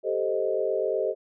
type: chord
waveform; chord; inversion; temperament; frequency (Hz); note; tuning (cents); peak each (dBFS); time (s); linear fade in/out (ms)
sine; A half-diminished seventh; third; equal; 392 / 440 / 523.3 / 622.3; G4 / A4 / C5 / Eb5; 0 / 0 / 0 / 0; -29; 0.03-1.15; 50
effects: none